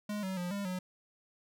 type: tone with pitch steps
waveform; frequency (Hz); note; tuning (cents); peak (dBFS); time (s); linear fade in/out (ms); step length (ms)
square; 208.3 / 189.1 / 177.5 / 201 / 183.2; G#3 / F#3 / F3 / G3 / F#3; +5 / +38 / +28 / +44 / -17; -35; 0.09-0.79; 5; 140
effects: none